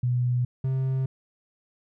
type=tone pair in turn; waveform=sine / triangle; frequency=123.47 / 132.11 Hz; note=B2 / C3; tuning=0 / +17 cents; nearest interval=minor second; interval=117 cents; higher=second; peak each=-21 dBFS; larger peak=neither; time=0.03-0.45 / 0.64-1.06 s; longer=neither; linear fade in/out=5 ms; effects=none